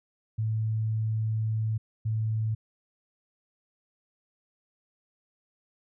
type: tone pair in turn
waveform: sine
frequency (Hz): 110 / 110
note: A2 / A2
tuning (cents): 0 / 0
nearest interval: unison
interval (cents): 0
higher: neither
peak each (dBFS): -25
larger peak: neither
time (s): 0.38-1.78 / 2.05-2.55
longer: first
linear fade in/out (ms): 10
effects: none